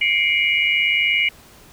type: tone cluster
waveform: sine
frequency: 2111 / 2268 / 2368 / 2907 Hz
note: C7 / C#7 / D7 / F#7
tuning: +15 / +39 / +14 / -31 cents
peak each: -21 dBFS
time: 0.01-1.29 s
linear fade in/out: 5 ms
effects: pink hiss -47 dBFS RMS until 1.72 s